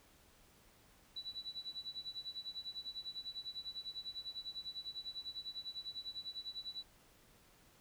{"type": "tone with tremolo", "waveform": "sine", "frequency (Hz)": 3951, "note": "B7", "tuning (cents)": 0, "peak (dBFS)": -40, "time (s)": [1.16, 6.83], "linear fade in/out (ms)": 5, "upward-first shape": "sine", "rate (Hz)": 10, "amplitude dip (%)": 90, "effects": ["pink hiss -66 dBFS RMS until 7.8 s"]}